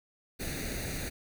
pink noise with comb filter, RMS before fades -36 dBFS, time 0.39-1.1 s, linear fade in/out 20 ms, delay 0.47 ms, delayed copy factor +0.75, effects none

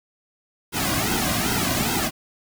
pink noise with flanger, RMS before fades -23 dBFS, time 0.72-2.11 s, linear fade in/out 50 ms, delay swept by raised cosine 1.7 to 2.29 ms, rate 2.5 Hz, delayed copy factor -1, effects none

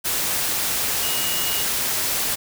sine tone in noise, 2878 Hz, F#7, 49 cents flat, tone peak -29 dBFS, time 1.02-1.64 s, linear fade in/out 20 ms, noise white, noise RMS -23 dBFS, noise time 0.04-2.36 s, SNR -9 dB, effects none

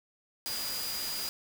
sine tone in noise, 4881 Hz, D#8, 34 cents flat, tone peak -36 dBFS, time 0.46-1.29 s, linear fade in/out 0 ms, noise white, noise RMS -37 dBFS, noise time 0.46-1.29 s, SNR -2 dB, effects none

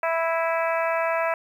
harmonic tone with a mistuned harmonic, 329.6 Hz, E4, in tune, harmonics 2 / 3 / 4 / 5 / 6 / 7 / 8, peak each -24 / -28 / -30 / -32 / -34 / -35 / -36 dBFS, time 0.03-1.34 s, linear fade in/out 2 ms, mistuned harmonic 8, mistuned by -25 cents, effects 9-bit

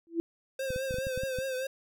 sine tone with exponential growth, 334.3 Hz, E4, 24 cents sharp, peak -22 dBFS, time 0.07-0.2 s, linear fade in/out 0 ms, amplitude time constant 28 ms
square tone with vibrato, 523.3 Hz, C5, in tune, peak -32 dBFS, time 0.59-1.67 s, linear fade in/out 5 ms, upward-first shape triangle, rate 4.9 Hz, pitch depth 62 cents each way
clicks, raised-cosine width 5 ms, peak -26 dBFS, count 9, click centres 0.705 / 0.761 / 0.909 / 0.942 / 0.985 / 1.069 / 1.176 / 1.235 / 1.387 s
effects none

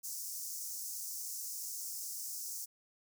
pink high-pass noise, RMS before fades -42 dBFS, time 0.03-2.66 s, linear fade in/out 20 ms, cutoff 5400 Hz, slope 48 dB/octave, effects none

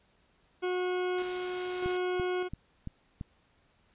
40% pulse tone with tremolo, 363.5 Hz, F#4, 31 cents flat, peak -28 dBFS, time 0.62-2.49 s, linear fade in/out 20 ms, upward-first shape square, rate 0.83 Hz, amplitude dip 40%
white noise, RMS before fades -43 dBFS, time 1.18-1.97 s, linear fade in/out 2 ms
click train, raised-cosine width 5 ms, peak -25 dBFS, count 5, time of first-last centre 1.86-3.211 s, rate 2.96 Hz
effects pink hiss -68 dBFS RMS until 3.94 s + resampled to 8000 Hz

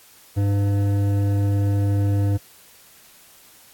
sine tone with hard clipping, 100.4 Hz, G2, 42 cents sharp, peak -19 dBFS, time 0.36-2.38 s, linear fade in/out 20 ms, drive 11 dB, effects white hiss -50 dBFS RMS until 3.73 s + AAC 64 kbps

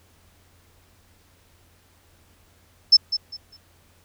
sine tone with echo, 5274 Hz, E8, in tune, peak -8 dBFS, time 2.92-2.97 s, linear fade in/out 10 ms, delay 200 ms, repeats 3, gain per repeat -12 dB, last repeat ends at 3.57 s, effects added 87 Hz sine -59 dBFS peak until 4.04 s + pink hiss -59 dBFS RMS until 4.04 s

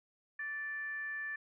sine tone with frequency modulation, 1760 Hz, A6, in tune, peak -37 dBFS, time 0.39-1.36 s, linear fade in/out 5 ms, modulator 600 Hz, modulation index 0.28, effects none

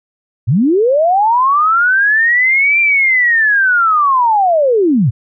sine linear two-way sweep, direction up then down, 96.3 to 2381 to 96.3 Hz, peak -8 dBFS, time 0.47-5.11 s, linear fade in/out 20 ms, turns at 2.8 s, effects none

